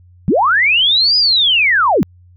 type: linear two-way sweep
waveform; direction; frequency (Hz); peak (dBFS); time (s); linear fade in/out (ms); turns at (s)
sine; up then down; 134.2 to 5010 to 134.2; -9; 0.28-2.03; 0; 1.17
effects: added 89 Hz sine -42 dBFS peak until 2.36 s